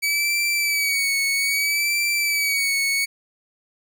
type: tone with vibrato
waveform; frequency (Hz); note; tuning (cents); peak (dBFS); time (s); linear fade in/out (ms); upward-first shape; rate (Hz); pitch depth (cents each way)
sawtooth; 2277; C#7; +46; -16; 0.02-3.06; 20; sine; 0.62; 50
effects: none